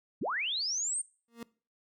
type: linear sweep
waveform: sine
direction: up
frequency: 107.7 to 8880 Hz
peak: -30 dBFS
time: 0.21-1.02 s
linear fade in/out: 10 ms
type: tone with exponential growth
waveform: 30% pulse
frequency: 233.1 Hz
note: A#3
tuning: in tune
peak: -34 dBFS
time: 1.28-1.43 s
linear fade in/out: 2 ms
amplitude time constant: 32 ms
effects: noise-tail reverb RT60 0.4 s tail -22 dB re dry